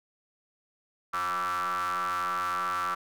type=ring-modulated tone; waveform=45% pulse; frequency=89.4 Hz; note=F2; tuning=41 cents sharp; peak=-25 dBFS; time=1.13-2.95 s; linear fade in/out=10 ms; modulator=1250 Hz; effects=none